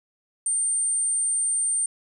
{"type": "tone", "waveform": "sine", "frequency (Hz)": 8870, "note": "C#9", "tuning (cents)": 0, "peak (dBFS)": -21, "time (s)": [0.46, 1.86], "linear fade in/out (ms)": 2, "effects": []}